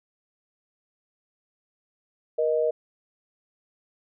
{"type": "tone pair together", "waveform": "sine", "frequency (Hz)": [474.1, 622.3], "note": ["A#4", "D#5"], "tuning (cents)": [29, 0], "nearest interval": "perfect fourth", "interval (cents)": 471, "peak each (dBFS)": [-23, -24], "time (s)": [2.38, 2.71], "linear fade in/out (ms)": 10, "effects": []}